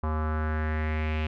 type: tone with low-pass filter sweep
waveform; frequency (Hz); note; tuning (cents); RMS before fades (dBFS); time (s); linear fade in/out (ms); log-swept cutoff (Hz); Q
square; 77.7; D#2; -2; -28; 0.03-1.27; 5; 1100 to 2700; 3.6
effects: none